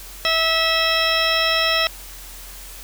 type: harmonic tone with a mistuned harmonic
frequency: 651 Hz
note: E5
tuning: 22 cents flat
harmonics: 1 / 2 / 3 / 4 / 5 / 6 / 8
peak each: -24 / -24 / -24 / -24 / -24 / -24 / -24 dBFS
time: 0.25-1.87 s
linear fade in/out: 0 ms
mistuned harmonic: 8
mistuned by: +42 cents
effects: added 43 Hz sine -39 dBFS peak until 2.83 s + white hiss -39 dBFS RMS until 2.83 s